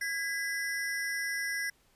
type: ring-modulated tone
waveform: square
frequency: 1821 Hz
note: A#6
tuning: 41 cents flat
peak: -29 dBFS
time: 0.01-1.7 s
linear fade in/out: 5 ms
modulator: 174 Hz
effects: pink hiss -67 dBFS RMS until 1.95 s + resampled to 32000 Hz